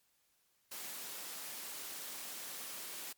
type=high-pass noise; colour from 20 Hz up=white; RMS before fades=-45 dBFS; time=0.71-3.13 s; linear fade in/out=10 ms; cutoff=200 Hz; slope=12 dB/octave; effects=white hiss -75 dBFS RMS until 3.17 s + MP3 96 kbps